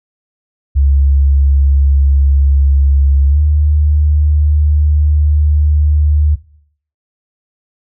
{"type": "tone with pitch glide", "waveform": "sine", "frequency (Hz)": [69.3, 74.7], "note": ["C#2", "D2"], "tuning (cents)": [0, 30], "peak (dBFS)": -7, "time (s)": [0.75, 6.36], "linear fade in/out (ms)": 20, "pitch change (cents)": 130, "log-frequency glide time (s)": [3.28, 3.39], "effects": ["noise-tail reverb RT60 0.6 s tail -18 dB re dry"]}